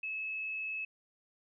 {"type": "tone", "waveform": "sine", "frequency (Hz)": 2592, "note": "E7", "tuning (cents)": -30, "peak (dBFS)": -35, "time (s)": [0.03, 0.85], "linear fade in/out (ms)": 5, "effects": []}